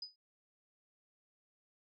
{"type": "tone with exponential decay", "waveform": "sine", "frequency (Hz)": 4978, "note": "D#8", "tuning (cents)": 0, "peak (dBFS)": -38, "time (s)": [0.02, 0.16], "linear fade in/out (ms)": 5, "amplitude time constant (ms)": 30, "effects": []}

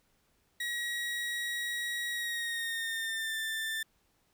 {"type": "tone with pitch glide", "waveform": "30% pulse", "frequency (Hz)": [1906, 1778.4], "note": ["A#6", "A6"], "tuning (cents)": [38, 18], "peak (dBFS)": -30, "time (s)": [0.6, 3.83], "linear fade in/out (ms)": 5, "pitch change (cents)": -120, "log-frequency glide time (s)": [2.11, 3.36], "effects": ["pink hiss -72 dBFS RMS until 4.33 s"]}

